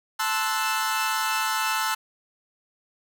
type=chord; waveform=sawtooth; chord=F# half-diminished seventh; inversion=first; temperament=equal; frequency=880 / 1046.5 / 1318.5 / 1480 Hz; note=A5 / C6 / E6 / F#6; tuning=0 / 0 / 0 / 0 cents; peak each=-24 / -28 / -24 / -27 dBFS; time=0.19-1.95 s; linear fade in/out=10 ms; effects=none